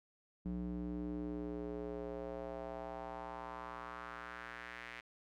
square tone with band-pass filter sweep, 59.9 Hz, A#1, 48 cents sharp, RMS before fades -44 dBFS, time 0.45-5.01 s, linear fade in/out 10 ms, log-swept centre 210 to 2100 Hz, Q 2.5, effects none

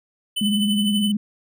square tone with tremolo, 3012 Hz, F#7, 30 cents sharp, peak -21 dBFS, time 0.36-1.12 s, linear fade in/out 10 ms, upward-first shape triangle, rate 12 Hz, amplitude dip 70%
sine tone with vibrato, 207.7 Hz, G#3, in tune, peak -18 dBFS, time 0.41-1.17 s, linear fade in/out 5 ms, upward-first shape sine, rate 19 Hz, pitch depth 61 cents each way
effects none

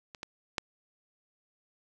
clicks, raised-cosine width 0.2 ms, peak -27 / -21 / -12 dBFS, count 3, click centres 0.148 / 0.231 / 0.582 s, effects none

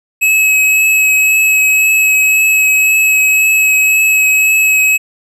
square tone with vibrato, 2568 Hz, E7, 46 cents flat, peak -8 dBFS, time 0.21-4.98 s, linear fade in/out 20 ms, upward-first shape triangle, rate 1.9 Hz, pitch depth 13 cents each way, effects none

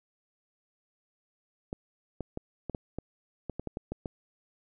clicks, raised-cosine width 2 ms, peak -21 dBFS, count 12, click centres 1.729 / 2.207 / 2.374 / 2.697 / 2.748 / 2.986 / 3.497 / 3.596 / 3.673 / 3.771 / 3.92 / 4.058 s, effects none

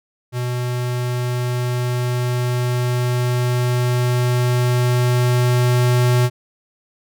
square tone with level ramp, 123.47 Hz, B2, in tune, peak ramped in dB -21 to -13 dBFS, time 0.32-6.3 s, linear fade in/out 50 ms, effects none

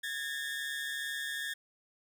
30% pulse tone pair together, 1661.2 / 1803.6 Hz, G#6 / A6, 0 / +42 cents, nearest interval minor second, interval 142 cents, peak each -36 / -35 dBFS, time 0.03-1.54 s, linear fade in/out 10 ms, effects none

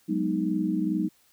sine chord, G# minor seventh, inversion third, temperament equal, 185 / 207.7 / 246.9 / 311.1 Hz, F#3 / G#3 / B3 / D#4, 0 / 0 / 0 / 0 cents, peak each -29 / -30 / -33 / -27 dBFS, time 0.08-1.09 s, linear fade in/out 20 ms, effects white hiss -63 dBFS RMS until 1.32 s

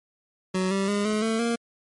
25% pulse tone with pitch steps, 186.5 / 195.09 / 204.1 / 213.5 / 223.3 / 233.6 Hz, F#3 / G3 / G#3 / G#3 / A3 / A#3, +14 / -8 / -30 / +48 / +26 / +4 cents, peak -19 dBFS, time 0.54-1.56 s, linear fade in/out 10 ms, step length 170 ms, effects MP3 48 kbps

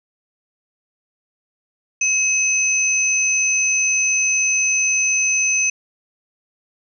sine tone pair together, 2562 / 6093 Hz, E7 / F#8, -50 / +50 cents, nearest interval octave + minor third, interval 1500 cents, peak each -18 dBFS, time 2.01-5.7 s, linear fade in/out 5 ms, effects none

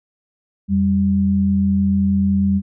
sine tone pair together, 86.31 / 196 Hz, F2 / G3, -20 / 0 cents, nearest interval octave + major second, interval 1420 cents, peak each -21 / -14 dBFS, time 0.68-2.62 s, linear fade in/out 50 ms, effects none

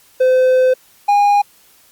triangle tone pair in turn, 513 / 816.2 Hz, C5 / G#5, -34 / -30 cents, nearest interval minor sixth, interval 804 cents, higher second, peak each -7 dBFS, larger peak neither, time 0.2-0.74 / 1.08-1.42 s, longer first, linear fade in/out 10 ms, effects white hiss -50 dBFS RMS until 1.91 s + Opus 48 kbps

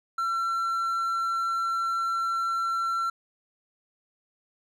triangle tone, 1353 Hz, E6, 45 cents sharp, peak -23 dBFS, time 0.18-3.1 s, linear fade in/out 5 ms, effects none

